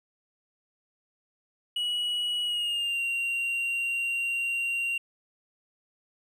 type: tone with pitch glide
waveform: triangle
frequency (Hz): 2921 to 2762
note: F#7 to F7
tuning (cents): -23 to -20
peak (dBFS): -25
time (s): 1.76-4.98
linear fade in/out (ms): 5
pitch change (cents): -97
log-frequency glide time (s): 2.44-3.01
effects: none